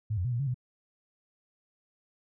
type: tone with pitch steps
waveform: sine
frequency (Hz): 107.9 / 89.3 / 124.7 / 118.6 / 140 / 125.1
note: A2 / F2 / B2 / A#2 / C#3 / B2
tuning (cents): -33 / +39 / +17 / +30 / +18 / +23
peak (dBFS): -27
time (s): 0.1-0.544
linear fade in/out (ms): 10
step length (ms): 74
effects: none

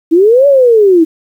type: linear two-way sweep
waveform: sine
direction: up then down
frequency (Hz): 311.1 to 576 to 311.1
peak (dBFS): -3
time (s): 0.11-1.05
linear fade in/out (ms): 20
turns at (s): 0.47
effects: 7-bit

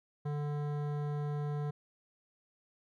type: tone with hard clipping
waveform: sine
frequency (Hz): 146.83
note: D3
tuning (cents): 0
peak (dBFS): -35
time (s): 0.25-1.71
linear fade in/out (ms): 10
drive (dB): 15
effects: none

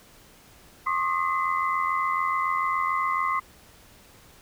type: tone cluster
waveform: sine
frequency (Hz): 1069 / 1156 / 1240 / 2038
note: C6 / D6 / D#6 / C7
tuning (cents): +37 / -28 / -6 / -46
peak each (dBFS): -25 / -31 / -30 / -31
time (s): 0.86-3.4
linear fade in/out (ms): 10
effects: pink hiss -53 dBFS RMS until 4.41 s

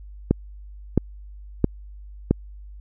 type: click train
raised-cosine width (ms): 3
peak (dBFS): -3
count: 4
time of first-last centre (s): 0.31-2.31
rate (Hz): 1.5
effects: added 50 Hz sine -38 dBFS peak until 2.8 s

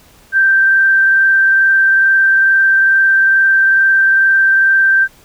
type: tone with frequency modulation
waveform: sine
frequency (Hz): 1568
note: G6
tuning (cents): 0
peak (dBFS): -7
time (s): 0.32-5.08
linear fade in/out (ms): 50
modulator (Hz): 22.3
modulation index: 0.52
effects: pink hiss -46 dBFS RMS until 5.24 s

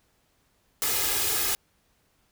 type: noise with comb filter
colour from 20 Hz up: white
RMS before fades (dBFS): -26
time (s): 0.82-1.55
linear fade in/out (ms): 0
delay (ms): 2.4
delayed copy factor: +0.75
effects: pink hiss -68 dBFS RMS until 2.31 s

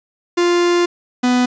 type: tone pair in turn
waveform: 45% pulse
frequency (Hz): 349.2 / 248.5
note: F4 / B3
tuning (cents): 0 / +11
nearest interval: tritone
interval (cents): 589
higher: first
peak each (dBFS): -12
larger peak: neither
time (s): 0.37-0.86 / 1.23-1.46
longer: first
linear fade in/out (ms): 10
effects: resampled to 16000 Hz + 8-bit

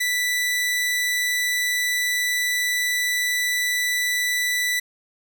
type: tone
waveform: sawtooth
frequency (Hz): 1975.5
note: B6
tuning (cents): 0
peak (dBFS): -17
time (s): 0-4.8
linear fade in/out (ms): 10
effects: none

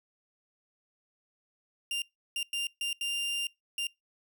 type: tone bursts at uneven times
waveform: 40% pulse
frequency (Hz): 2794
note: F7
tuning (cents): 0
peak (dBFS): -29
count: 6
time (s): 1.91-2.02 / 2.36-2.43 / 2.53-2.67 / 2.81-2.93 / 3.01-3.47 / 3.78-3.87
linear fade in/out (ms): 2
effects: noise-tail reverb RT60 0.2 s tail -24 dB re dry

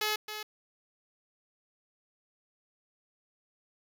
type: tone with echo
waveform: 5% pulse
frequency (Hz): 426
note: G#4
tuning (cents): +44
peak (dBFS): -17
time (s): 0.01-0.16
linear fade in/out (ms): 5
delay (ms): 270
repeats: 1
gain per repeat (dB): -9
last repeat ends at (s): 0.43
effects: none

